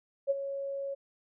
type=tone with ADSR envelope; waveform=sine; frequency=553 Hz; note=C#5; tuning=4 cents flat; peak=-22 dBFS; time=0.27-0.95 s; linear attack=33 ms; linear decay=28 ms; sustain=-11 dB; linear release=17 ms; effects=none